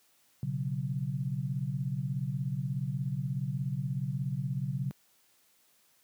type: chord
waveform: sine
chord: B suspended second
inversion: none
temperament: equal with one note detuned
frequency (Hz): 123.47 / 140.12 / 185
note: B2 / C#3 / F#3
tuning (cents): 0 / +19 / 0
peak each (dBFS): -35 / -32 / -38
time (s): 0.43-4.91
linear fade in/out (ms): 0
effects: white hiss -67 dBFS RMS until 6.03 s + high-pass 80 Hz 12 dB/octave